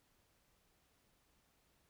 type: silence
effects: pink hiss -75 dBFS RMS until 1.89 s